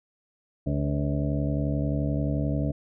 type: harmonic tone with a mistuned harmonic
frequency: 71.4 Hz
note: D2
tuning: 48 cents flat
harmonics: 1 / 2 / 3 / 4 / 6 / 7 / 8 / 9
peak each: -30 / -27 / -34 / -30 / -43 / -40 / -39 / -37 dBFS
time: 0.66-2.72 s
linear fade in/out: 10 ms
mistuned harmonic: 8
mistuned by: -37 cents
effects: none